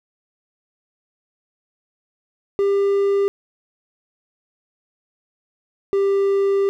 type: tone pair in turn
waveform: triangle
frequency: 398.3 / 395.1 Hz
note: G4 / G4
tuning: +28 / +14 cents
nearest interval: unison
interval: 14 cents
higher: first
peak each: -13 dBFS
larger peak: neither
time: 2.59-3.28 / 5.93-6.69 s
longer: second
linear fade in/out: 0 ms
effects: none